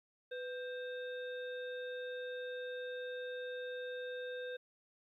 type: harmonic tone with a mistuned harmonic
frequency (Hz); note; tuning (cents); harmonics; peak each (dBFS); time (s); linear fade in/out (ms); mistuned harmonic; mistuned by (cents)
525; C5; +6; 1 / 3 / 5 / 7; -41 / -47 / -60 / -53; 0.31-4.57; 10; 1; -86
effects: 13-bit